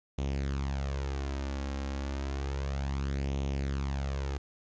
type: tone with flanger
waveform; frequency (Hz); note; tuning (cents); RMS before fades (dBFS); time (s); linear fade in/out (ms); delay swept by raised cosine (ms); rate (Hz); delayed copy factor
sawtooth; 68.7; C#2; -15; -33; 0.18-4.38; 5; 0.31 to 3.71; 0.31; +0.6
effects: resampled to 16000 Hz + 11-bit